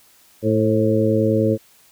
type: harmonic tone with a mistuned harmonic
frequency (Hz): 110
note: A2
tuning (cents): 0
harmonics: 1 / 2 / 3 / 4 / 5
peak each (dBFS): -21 / -21 / -21 / -21 / -21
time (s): 0.42-1.58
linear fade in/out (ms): 50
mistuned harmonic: 5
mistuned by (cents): -35
effects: white hiss -53 dBFS RMS until 1.91 s